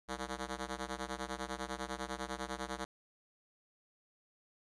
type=ring-modulated tone; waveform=5% pulse; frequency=130 Hz; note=C3; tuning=11 cents flat; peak=-25 dBFS; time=0.08-2.85 s; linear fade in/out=10 ms; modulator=70 Hz; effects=resampled to 24000 Hz